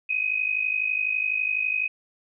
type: tone pair together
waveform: sine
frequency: 2489 / 2541 Hz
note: D#7 / D#7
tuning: 0 / +36 cents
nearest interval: unison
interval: 36 cents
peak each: -26 / -25 dBFS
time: 0.09-1.88 s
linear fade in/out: 10 ms
effects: none